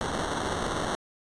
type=noise with sample-and-hold; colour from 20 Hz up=white; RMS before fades=-30 dBFS; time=0.01-0.95 s; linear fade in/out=0 ms; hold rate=2450 Hz; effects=resampled to 22050 Hz